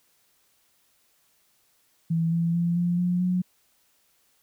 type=tone with pitch steps; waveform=sine; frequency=164.81 / 167.98 / 171.21 / 174.51 / 177.87 / 181.29 Hz; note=E3 / E3 / F3 / F3 / F3 / F#3; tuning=0 / +33 / -34 / -1 / +32 / -35 cents; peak=-21 dBFS; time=2.1-3.42 s; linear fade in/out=10 ms; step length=220 ms; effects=white hiss -66 dBFS RMS until 4.42 s